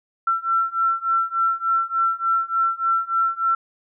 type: beating tone pair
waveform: sine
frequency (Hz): 1346 / 1349.4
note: E6 / E6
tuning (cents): +36 / +40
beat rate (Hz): 3.4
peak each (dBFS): -22 / -21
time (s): 0.27-3.55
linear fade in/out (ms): 5
effects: none

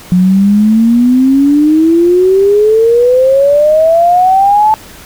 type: exponential sweep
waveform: sine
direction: up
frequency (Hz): 178 to 876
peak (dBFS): -4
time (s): 0.12-4.74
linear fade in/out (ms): 0
effects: pink hiss -33 dBFS RMS until 5.05 s

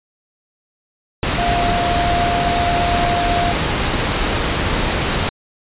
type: tone in noise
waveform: sine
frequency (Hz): 698.5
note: F5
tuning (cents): 0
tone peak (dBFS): -17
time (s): 1.38-3.52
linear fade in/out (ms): 0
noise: pink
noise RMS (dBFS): -18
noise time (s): 1.23-5.29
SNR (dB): -2
effects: resampled to 8000 Hz

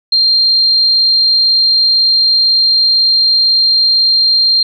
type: tone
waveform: sine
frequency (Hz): 4186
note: C8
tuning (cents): 0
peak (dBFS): -7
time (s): 0.12-4.63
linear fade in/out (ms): 5
effects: none

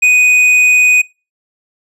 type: tone with hard clipping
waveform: sine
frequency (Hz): 2489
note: D#7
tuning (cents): 0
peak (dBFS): -7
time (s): 0.02-1.02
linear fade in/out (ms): 10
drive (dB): 6
effects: noise-tail reverb RT60 0.3 s tail -24 dB re dry + resampled to 32000 Hz

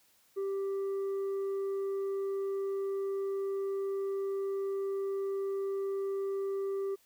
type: tone with tanh clipping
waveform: triangle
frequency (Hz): 392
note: G4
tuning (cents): 0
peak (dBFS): -32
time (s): 0.36-6.96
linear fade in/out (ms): 20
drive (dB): 8
effects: white hiss -67 dBFS RMS until 7.05 s

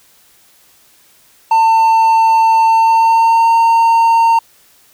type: tone with pitch glide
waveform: triangle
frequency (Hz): 898 to 915.8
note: A5 to A#5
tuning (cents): +35 to -31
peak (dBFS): -5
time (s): 1.51-4.39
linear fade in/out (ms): 5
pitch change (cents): +34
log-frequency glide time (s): 2.67-3.51
effects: white hiss -49 dBFS RMS until 4.93 s

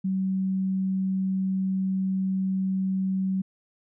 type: tone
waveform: sine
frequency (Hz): 190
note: F#3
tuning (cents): +46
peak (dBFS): -23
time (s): 0.04-3.42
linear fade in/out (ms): 10
effects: none

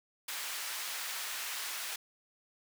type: high-pass noise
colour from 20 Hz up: pink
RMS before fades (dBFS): -39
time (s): 0.28-1.96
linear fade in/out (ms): 5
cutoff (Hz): 1400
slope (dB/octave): 12
effects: none

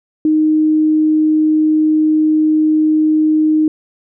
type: tone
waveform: sine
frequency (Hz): 309.9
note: D#4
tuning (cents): -7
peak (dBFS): -9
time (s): 0.25-3.68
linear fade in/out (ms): 2
effects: none

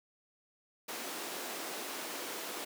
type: high-pass noise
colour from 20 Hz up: pink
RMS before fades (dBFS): -41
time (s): 0.88-2.65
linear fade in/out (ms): 10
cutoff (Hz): 270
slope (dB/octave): 24
effects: none

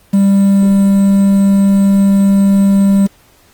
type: tone with quantisation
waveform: triangle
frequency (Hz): 197.5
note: G3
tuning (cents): +13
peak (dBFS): -4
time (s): 0.13-3.07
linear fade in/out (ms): 10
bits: 5
effects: pink hiss -48 dBFS RMS until 3.53 s + Opus 24 kbps

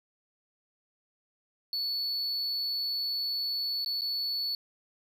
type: tone with dropouts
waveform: triangle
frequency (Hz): 4435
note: C#8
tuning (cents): 0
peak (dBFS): -28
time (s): 1.73-4.55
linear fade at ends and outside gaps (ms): 1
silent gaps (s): 3.847-3.86 / 4.01-4.018
effects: none

